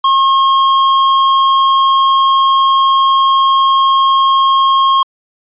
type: tone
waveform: square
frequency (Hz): 1078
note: C#6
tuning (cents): -49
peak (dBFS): -8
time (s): 0.04-5.03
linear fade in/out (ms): 5
effects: resampled to 8000 Hz